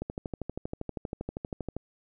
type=click train; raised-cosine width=2 ms; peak=-20 dBFS; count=23; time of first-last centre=0.02-1.766 s; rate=12.6 Hz; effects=none